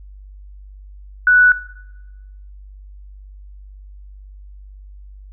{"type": "tone", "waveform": "sine", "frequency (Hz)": 1480, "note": "F#6", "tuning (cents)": 0, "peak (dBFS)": -8, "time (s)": [1.27, 1.52], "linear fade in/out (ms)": 2, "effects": ["noise-tail reverb RT60 1.0 s tail -17 dB re dry", "added 49 Hz sine -36 dBFS peak until 5.32 s"]}